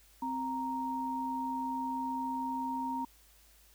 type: tone pair together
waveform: sine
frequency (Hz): 261.2 / 932.3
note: C4 / A#5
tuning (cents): -3 / 0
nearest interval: octave + minor seventh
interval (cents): 2203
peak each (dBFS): -37 / -34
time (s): 0.22-3.05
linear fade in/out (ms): 5
effects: added 52 Hz sine -63 dBFS peak until 3.74 s + white hiss -63 dBFS RMS until 3.74 s